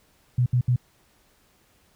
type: tone bursts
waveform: sine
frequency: 123.8 Hz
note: B2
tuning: 5 cents sharp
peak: -17 dBFS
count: 3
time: 0.38-0.761 s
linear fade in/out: 5 ms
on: 81 ms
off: 69 ms
effects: pink hiss -62 dBFS RMS until 1.95 s